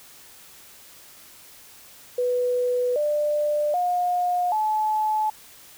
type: tone with pitch steps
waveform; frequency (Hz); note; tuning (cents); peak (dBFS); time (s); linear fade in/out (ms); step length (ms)
sine; 494.2 / 594.5 / 715.2 / 860.5; B4 / D5 / F5 / A5; +1 / +21 / +41 / -39; -20; 2.18-5.3; 5; 780
effects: white hiss -48 dBFS RMS until 5.77 s